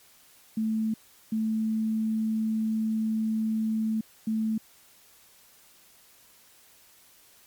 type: tone bursts at uneven times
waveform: sine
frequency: 220 Hz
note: A3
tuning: in tune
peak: -24 dBFS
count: 3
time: 0.57-0.94 / 1.32-4.01 / 4.27-4.58 s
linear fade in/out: 5 ms
effects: white hiss -57 dBFS RMS until 7.46 s + MP3 96 kbps